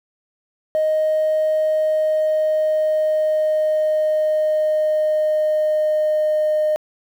triangle tone with pitch glide, 622.3 to 613 Hz, D#5 to D#5, 0 to -26 cents, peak -12 dBFS, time 0.75-6.76 s, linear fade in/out 0 ms, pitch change -26 cents, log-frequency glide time 1.61-6.61 s, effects tanh soft clip ceiling -12 dBFS + 8-bit

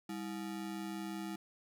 square ring-modulated tone, 261.6 Hz, C4, in tune, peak -37 dBFS, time 0.09-1.36 s, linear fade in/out 5 ms, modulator 62.8 Hz, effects none

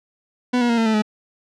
40% pulse tone with pitch steps, 247.8 / 240.5 / 233.4 / 226.4 / 219.7 / 213.2 Hz, B3 / B3 / A#3 / A3 / A3 / G#3, +6 / -46 / +2 / +50 / -2 / +46 cents, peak -15 dBFS, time 0.53-1.022 s, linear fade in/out 10 ms, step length 82 ms, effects low-pass 5000 Hz 12 dB/octave

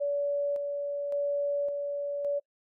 sine tone with tremolo, 572 Hz, D5, 46 cents flat, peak -26 dBFS, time 0-2.4 s, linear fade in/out 20 ms, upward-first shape square, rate 0.89 Hz, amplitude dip 35%, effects noise-tail reverb RT60 0.1 s tail -24 dB re dry

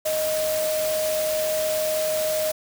sine tone in noise, 622.3 Hz, D#5, in tune, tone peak -22 dBFS, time 0.05-2.52 s, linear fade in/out 10 ms, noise white, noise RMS -30 dBFS, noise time 0.05-2.52 s, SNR +5 dB, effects none

